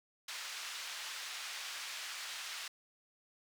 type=band-pass noise; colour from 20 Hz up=white; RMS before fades=-44 dBFS; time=0.28-2.68 s; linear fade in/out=5 ms; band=1200 to 4800 Hz; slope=12 dB/octave; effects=none